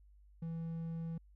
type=tone; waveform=triangle; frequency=164.81 Hz; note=E3; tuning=in tune; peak=-36 dBFS; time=0.42-1.18 s; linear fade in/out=5 ms; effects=added 50 Hz sine -59 dBFS peak until 1.35 s